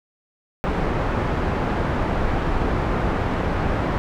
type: low-pass noise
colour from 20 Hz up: pink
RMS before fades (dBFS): -22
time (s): 0.64-3.98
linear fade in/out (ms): 0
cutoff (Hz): 1400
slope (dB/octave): 12
effects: none